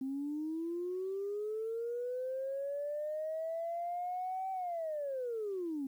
sine linear two-way sweep, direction up then down, 261.6 to 768 to 261.6 Hz, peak -34 dBFS, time 0.01-5.87 s, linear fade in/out 5 ms, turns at 4.51 s, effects tanh soft clip ceiling -30 dBFS + 11-bit

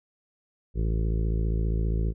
harmonic tone, 55 Hz, A1, in tune, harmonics 1 / 2 / 3 / 4 / 5 / 6 / 7 / 8 / 9, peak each -24 / -31 / -33 / -42 / -46 / -41 / -40 / -43 / -49 dBFS, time 0.74-2.14 s, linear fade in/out 50 ms, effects none

